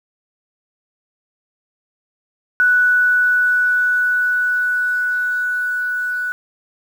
sine tone with level ramp, 1480 Hz, F#6, in tune, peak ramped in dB -10 to -19 dBFS, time 2.6-6.32 s, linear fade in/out 0 ms, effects 7-bit

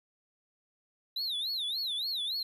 triangle tone with vibrato, 3866 Hz, B7, 38 cents flat, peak -30 dBFS, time 1.16-2.43 s, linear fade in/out 5 ms, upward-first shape sine, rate 3.5 Hz, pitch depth 220 cents each way, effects 12-bit

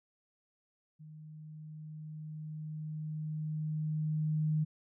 sine tone with level ramp, 154.4 Hz, D#3, 13 cents flat, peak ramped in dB -48 to -27 dBFS, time 0.99-4.65 s, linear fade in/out 20 ms, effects none

